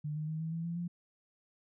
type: tone with pitch steps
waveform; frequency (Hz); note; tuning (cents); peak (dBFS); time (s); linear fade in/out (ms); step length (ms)
sine; 150 / 153.68 / 157.46 / 161.32 / 165.29 / 169.34 / 173.5; D3 / D#3 / D#3 / E3 / E3 / E3 / F3; +37 / -21 / +21 / -37 / +5 / +47 / -11; -34; 0.04-0.88; 10; 120
effects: none